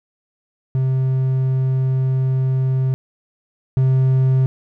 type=tone pair in turn; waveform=triangle; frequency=131.2 / 131.2 Hz; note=C3 / C3; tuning=+5 / +5 cents; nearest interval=unison; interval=0 cents; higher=neither; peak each=-13 / -10 dBFS; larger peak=second; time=0.75-2.94 / 3.77-4.46 s; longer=first; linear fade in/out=0 ms; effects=none